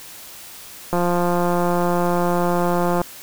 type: click train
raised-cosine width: 1 ms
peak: -7 dBFS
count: 366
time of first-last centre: 0.93-3.016 s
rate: 175 Hz
effects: white hiss -39 dBFS RMS until 3.22 s